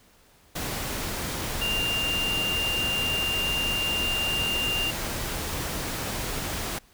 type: tone in noise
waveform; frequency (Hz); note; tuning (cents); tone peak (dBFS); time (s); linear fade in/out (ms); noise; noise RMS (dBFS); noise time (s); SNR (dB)
sine; 2794; F7; 0; -25; 1.61-4.91; 10; pink; -31; 0.55-6.79; +3
effects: pink hiss -58 dBFS RMS until 6.93 s